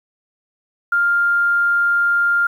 sine tone, 1400 Hz, F6, 4 cents sharp, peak -13 dBFS, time 0.92-2.47 s, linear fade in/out 5 ms, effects 8-bit

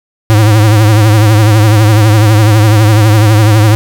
square tone with vibrato, 107.3 Hz, A2, 43 cents flat, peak -4 dBFS, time 0.3-3.75 s, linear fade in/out 0 ms, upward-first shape triangle, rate 12 Hz, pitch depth 95 cents each way, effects none

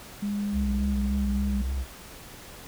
sine tone with pitch glide, 204.1 to 202.1 Hz, G#3 to G#3, -30 to -47 cents, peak -26 dBFS, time 0.22-1.62 s, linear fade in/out 10 ms, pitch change -17 cents, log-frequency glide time 0.8-1.4 s
triangle tone with vibrato, 64.5 Hz, C2, 24 cents flat, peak -24 dBFS, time 0.52-1.86 s, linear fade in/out 50 ms, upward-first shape sine, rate 3.5 Hz, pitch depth 84 cents each way
effects pink hiss -45 dBFS RMS until 2.67 s

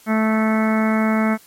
harmonic tone, 219 Hz, A3, 8 cents flat, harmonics 1 / 2 / 3 / 4 / 5 / 6 / 7 / 8 / 9 / 10, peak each -16 / -29 / -25 / -29 / -32 / -27 / -32 / -34 / -33 / -29 dBFS, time 0.06-1.38 s, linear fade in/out 50 ms, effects white hiss -49 dBFS RMS until 1.46 s + MP3 64 kbps

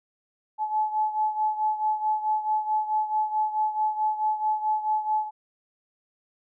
sine beating tone pair, 858 / 862.6 Hz, A5 / A5, -44 / -35 cents, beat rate 4.6 Hz, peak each -24 / -29 dBFS, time 0.58-5.31 s, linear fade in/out 50 ms, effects none

